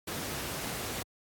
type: noise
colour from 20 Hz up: pink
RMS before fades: -36 dBFS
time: 0.07-1.03 s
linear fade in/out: 10 ms
effects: high-pass 80 Hz 12 dB/octave + AAC 64 kbps